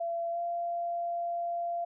sine tone with pitch glide, 678 to 688.7 Hz, E5 to F5, +49 to -24 cents, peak -30 dBFS, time 0-1.85 s, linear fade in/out 10 ms, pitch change +27 cents, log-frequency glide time 0.31-0.38 s, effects none

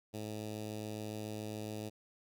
10% pulse tone with notch filter, 107.1 Hz, A2, 46 cents flat, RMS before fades -42 dBFS, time 0.13-1.9 s, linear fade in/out 20 ms, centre 1500 Hz, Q 0.84, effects none

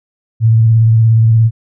sine tone with vibrato, 112.7 Hz, A2, 42 cents sharp, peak -5 dBFS, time 0.4-1.51 s, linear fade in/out 50 ms, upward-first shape sine, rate 17 Hz, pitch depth 34 cents each way, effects none

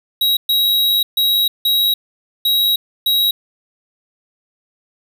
square tone bursts at uneven times, 3837 Hz, A#7, 49 cents sharp, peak -13 dBFS, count 6, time 0.21-0.37 / 0.49-1.03 / 1.17-1.48 / 1.65-1.94 / 2.45-2.76 / 3.06-3.31 s, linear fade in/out 5 ms, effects none

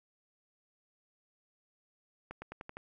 accelerating click train, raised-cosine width 0.5 ms, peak -28 dBFS, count 6, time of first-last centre 2.31-2.77 s, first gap 110 ms, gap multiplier 0.91, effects none

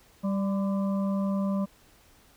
harmonic tone with a mistuned harmonic, 196 Hz, G3, in tune, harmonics 1 / 3 / 5 / 6, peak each -25 / -35 / -41 / -44 dBFS, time 0.23-1.66 s, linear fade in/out 20 ms, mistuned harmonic 5, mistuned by +60 cents, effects pink hiss -59 dBFS RMS until 2.36 s

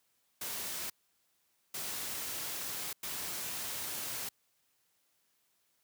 white noise bursts at uneven times, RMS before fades -39 dBFS, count 3, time 0.41-0.9 / 1.74-2.93 / 3.03-4.29 s, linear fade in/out 5 ms, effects white hiss -75 dBFS RMS until 5.83 s + high-pass 60 Hz 12 dB/octave

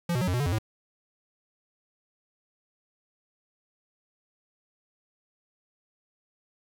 square tone with pitch steps, 172.2 / 123.5 / 183.4 / 90 / 123.1 / 144.3 / 87.5 / 109.5 Hz, F3 / B2 / F#3 / F#2 / B2 / D3 / F2 / A2, -24 / 0 / -15 / -47 / -5 / -30 / +4 / -8 cents, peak -25 dBFS, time 0.09-0.586 s, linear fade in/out 5 ms, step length 62 ms, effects 9-bit

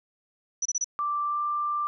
sine tone bursts, 5920 Hz, F#8, in tune, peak -24 dBFS, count 4, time 0.62-0.844 s, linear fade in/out 5 ms, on 35 ms, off 28 ms
sine tone with pitch glide, 1174.7 to 1182.9 Hz, D6 to D6, 0 to +12 cents, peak -25 dBFS, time 0.99-1.87 s, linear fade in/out 0 ms, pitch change +12 cents, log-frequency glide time 1.25-1.4 s
effects none

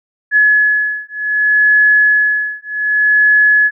sine beating tone pair, 1700 / 1700.65 Hz, G#6 / G#6, +40 / +41 cents, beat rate 0.65 Hz, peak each -12 dBFS, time 0.31-3.71 s, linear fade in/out 50 ms, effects none

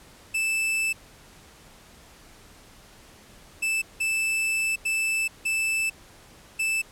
45% pulse tone bursts at uneven times, 2637 Hz, E7, in tune, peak -23 dBFS, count 6, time 0.34-0.93 / 3.62-3.82 / 4-4.76 / 4.85-5.28 / 5.45-5.9 / 6.59-6.82 s, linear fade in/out 10 ms, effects pink hiss -51 dBFS RMS until 6.91 s + low-pass 12000 Hz 12 dB/octave

